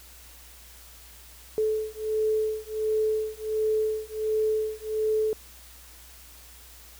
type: beating tone pair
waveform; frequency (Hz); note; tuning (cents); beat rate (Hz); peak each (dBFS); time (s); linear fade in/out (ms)
sine; 432.9 / 434.3; A4 / A4; -28 / -23; 1.4; -27; 1.58-5.33; 0
effects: added 60 Hz sine -51 dBFS peak until 6.99 s + white hiss -50 dBFS RMS until 6.99 s